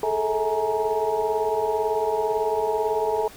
sine tone cluster, 422.1 / 440.1 / 644 / 844 / 936 Hz, G#4 / A4 / E5 / G#5 / A#5, +28 / 0 / -41 / +28 / +7 cents, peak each -29 / -24 / -30 / -28 / -29 dBFS, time 0.03-3.28 s, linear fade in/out 2 ms, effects pink hiss -45 dBFS RMS until 3.36 s

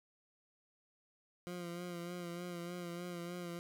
20% pulse tone with vibrato, 174.61 Hz, F3, in tune, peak -37 dBFS, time 1.47-3.59 s, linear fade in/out 0 ms, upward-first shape sine, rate 3.3 Hz, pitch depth 35 cents each way, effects none

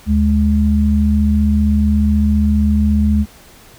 sine tone pair together, 75.3 / 210 Hz, D2 / G#3, +44 / +19 cents, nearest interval octave + tritone, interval 1775 cents, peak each -13 dBFS, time 0.06-3.26 s, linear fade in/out 50 ms, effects pink hiss -43 dBFS RMS until 3.78 s

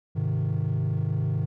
triangle chord, Ab major, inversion none, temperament equal, 103.83 / 130.81 / 155.56 Hz, Ab2 / C3 / Eb3, 0 / 0 / 0 cents, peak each -25 dBFS, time 0.15-1.46 s, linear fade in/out 20 ms, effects tanh soft clip ceiling -17 dBFS

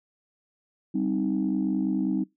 sine chord, C minor, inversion second, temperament equal, 196 / 261.6 / 311.1 Hz, G3 / C4 / Eb4, 0 / 0 / 0 cents, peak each -27 dBFS, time 0.94-2.24 s, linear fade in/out 10 ms, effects noise-tail reverb RT60 0.2 s tail -23 dB re dry + tanh soft clip ceiling -16 dBFS

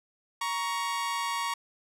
sawtooth tone pair together, 939 / 1115.7 Hz, A#5 / C#6, +12 / +11 cents, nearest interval minor third, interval 299 cents, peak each -28 dBFS, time 0.41-1.54 s, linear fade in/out 5 ms, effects low-pass 11000 Hz 12 dB/octave

